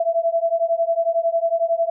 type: beating tone pair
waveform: sine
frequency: 662 / 673 Hz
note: E5 / E5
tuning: +7 / +36 cents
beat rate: 11 Hz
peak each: -20 dBFS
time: 0-1.9 s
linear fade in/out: 5 ms
effects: none